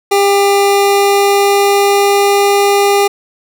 25% pulse tone with pitch glide, 400 to 402.5 Hz, G4 to G4, +35 to +46 cents, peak -4 dBFS, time 0.11-3.08 s, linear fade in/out 10 ms, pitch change +11 cents, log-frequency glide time 0.64-2.55 s, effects none

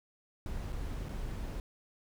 brown noise with dropouts, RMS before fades -38 dBFS, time 0.46-1.6 s, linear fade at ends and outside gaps 1 ms, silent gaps 0.723-0.727 / 1.087-1.091 s, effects none

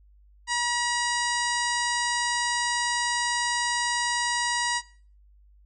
harmonic tone with a mistuned harmonic, 960 Hz, B5, 49 cents flat, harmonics 1 / 2 / 3 / 4 / 5 / 6 / 7 / 8 / 9, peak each -28 / -28 / -35 / -36 / -33 / -38 / -36 / -38 / -37 dBFS, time 0.47-4.82 s, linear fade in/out 50 ms, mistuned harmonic 6, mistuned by -27 cents, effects noise-tail reverb RT60 0.4 s tail -18 dB re dry + added 50 Hz sine -53 dBFS peak until 5.65 s

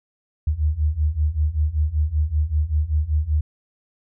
sine beating tone pair, 73.42 / 78.62 Hz, D2 / D#2, 0 / +19 cents, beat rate 5.2 Hz, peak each -22 / -20 dBFS, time 0.47-3.41 s, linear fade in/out 5 ms, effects none

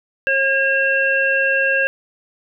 harmonic tone, 541 Hz, C#5, 42 cents flat, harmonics 1 / 3 / 5, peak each -21 / -16 / -21 dBFS, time 0.27-1.87 s, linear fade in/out 0 ms, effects none

